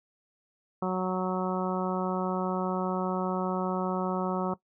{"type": "harmonic tone", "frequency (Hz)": 185, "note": "F#3", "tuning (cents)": 0, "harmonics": [1, 2, 3, 4, 5, 6, 7], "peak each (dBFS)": [-30, -33, -35, -36, -37, -38, -38], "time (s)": [0.82, 4.54], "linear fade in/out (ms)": 5, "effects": ["noise-tail reverb RT60 0.1 s tail -18 dB re dry"]}